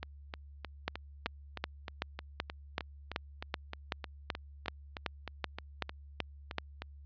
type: two click trains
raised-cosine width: 0.3 ms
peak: -16 / -23 dBFS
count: 16 / 23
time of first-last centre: 0.88-6.583 / 0.03-6.82 s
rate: 2.63 / 3.24 Hz
effects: added 71 Hz sine -49 dBFS peak until 7.05 s + resampled to 11025 Hz